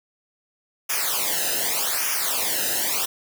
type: noise with flanger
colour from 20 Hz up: white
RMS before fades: -24 dBFS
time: 0.89-3.06 s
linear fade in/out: 10 ms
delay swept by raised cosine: 0.24 to 0.9 ms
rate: 0.84 Hz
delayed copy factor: -0.9
effects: none